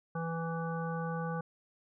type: harmonic tone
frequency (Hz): 165.3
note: E3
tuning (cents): +5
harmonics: 1 / 3 / 5 / 7 / 9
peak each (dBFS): -35 / -40 / -42 / -43 / -45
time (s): 0.15-1.41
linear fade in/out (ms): 5
effects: none